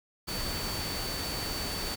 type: tone in noise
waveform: sine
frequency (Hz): 4529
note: C#8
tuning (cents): +36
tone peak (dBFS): -37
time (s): 0.27-1.96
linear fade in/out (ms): 20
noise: pink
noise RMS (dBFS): -35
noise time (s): 0.27-1.96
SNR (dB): -5
effects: none